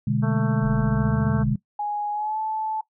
sine chord, G# diminished, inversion first, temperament equal, 123.47 / 146.83 / 207.7 Hz, B2 / D3 / G#3, 0 / 0 / 0 cents, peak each -24 dBFS, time 0.07-1.56 s, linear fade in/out 5 ms
harmonic tone, 222 Hz, A3, 16 cents sharp, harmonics 1 / 2 / 3 / 4 / 5 / 6 / 7, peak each -30 / -33 / -35 / -36 / -37 / -38 / -38 dBFS, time 0.22-1.44 s, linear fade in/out 20 ms
triangle linear two-way sweep, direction up then down, 30.87 to 85.5 to 30.87 Hz, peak -28 dBFS, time 0.6-1.55 s, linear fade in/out 50 ms, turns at 1.34 s
sine tone with pitch glide, 830.6 to 871.9 Hz, G#5 to A5, 0 to -16 cents, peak -24 dBFS, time 1.79-2.81 s, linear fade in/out 5 ms, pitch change +84 cents, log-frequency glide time 2.12-2.39 s
effects noise-tail reverb RT60 0.1 s tail -18 dB re dry

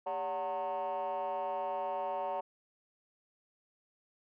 sine tone with frequency modulation, 742 Hz, F#5, 5 cents sharp, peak -31 dBFS, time 0.06-2.41 s, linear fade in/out 10 ms, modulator 172 Hz, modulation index 1.4, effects tanh soft clip ceiling -31 dBFS

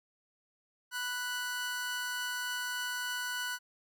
sawtooth tone pair together, 987.8 / 1480 Hz, B5 / F#6, 0 / 0 cents, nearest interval perfect fifth, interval 700 cents, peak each -39 / -31 dBFS, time 0.91-3.59 s, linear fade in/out 50 ms, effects none

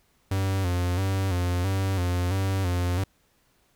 45% pulse tone with vibrato, 92.5 Hz, F#2, in tune, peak -23 dBFS, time 0.31-3.04 s, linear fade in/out 5 ms, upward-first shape square, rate 1.5 Hz, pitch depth 69 cents each way, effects pink hiss -66 dBFS RMS until 3.75 s

